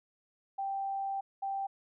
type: tone bursts at uneven times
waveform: sine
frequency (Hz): 784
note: G5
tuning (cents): 0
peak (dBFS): -32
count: 2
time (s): 0.58-1.21 / 1.42-1.67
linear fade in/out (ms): 10
effects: none